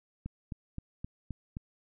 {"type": "click train", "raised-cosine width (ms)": 5, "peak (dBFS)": -25, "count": 6, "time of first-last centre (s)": [0.26, 1.569], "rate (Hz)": 3.82, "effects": []}